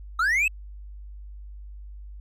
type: linear sweep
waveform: triangle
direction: up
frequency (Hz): 1257 to 2662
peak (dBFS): -18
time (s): 0.19-0.48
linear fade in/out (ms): 5
effects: added 50 Hz sine -38 dBFS peak until 2.2 s